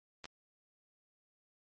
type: clicks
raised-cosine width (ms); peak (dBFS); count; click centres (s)
0.2; -27; 2; 0.243 / 0.255
effects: MP3 32 kbps